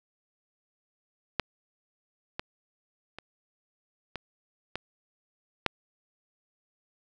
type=clicks; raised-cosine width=0.3 ms; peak=-9 / -16 / -24 / -19 / -16 / -7 dBFS; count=6; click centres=1.397 / 2.395 / 3.186 / 4.157 / 4.756 / 5.663 s; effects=none